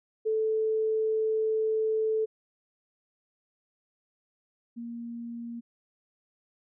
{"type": "tone pair in turn", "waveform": "sine", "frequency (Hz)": [438.2, 234.7], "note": ["A4", "A#3"], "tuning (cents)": [-7, 12], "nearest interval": "major seventh", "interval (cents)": 1081, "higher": "first", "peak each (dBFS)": [-24, -35], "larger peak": "first", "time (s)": [[0.25, 2.26], [4.76, 5.61]], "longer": "first", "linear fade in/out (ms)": 20, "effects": []}